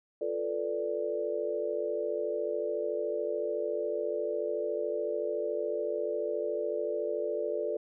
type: chord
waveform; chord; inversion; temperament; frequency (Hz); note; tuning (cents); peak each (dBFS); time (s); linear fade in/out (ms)
sine; B half-diminished seventh; second; equal; 349.2 / 440 / 493.9 / 587.3; F4 / A4 / B4 / D5; 0 / 0 / 0 / 0; -38 / -33 / -37 / -34; 0.21-7.77; 5
effects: none